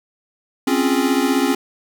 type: chord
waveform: square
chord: Db major seventh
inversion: third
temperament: equal with one note detuned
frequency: 261.6 / 277.2 / 349.2 / 413.4 Hz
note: C4 / Db4 / F4 / Ab4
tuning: 0 / 0 / 0 / -8 cents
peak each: -20 / -20 / -24 / -25 dBFS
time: 0.67-1.55 s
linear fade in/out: 5 ms
effects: 8-bit